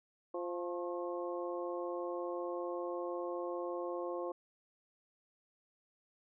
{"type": "harmonic tone with a mistuned harmonic", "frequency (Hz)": 174.7, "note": "F3", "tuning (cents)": 1, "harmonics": [2, 3, 4, 5, 6], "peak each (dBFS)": [-40, -40, -47, -50, -46], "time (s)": [0.34, 4.32], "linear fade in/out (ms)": 5, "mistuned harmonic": 6, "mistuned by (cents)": 47, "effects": []}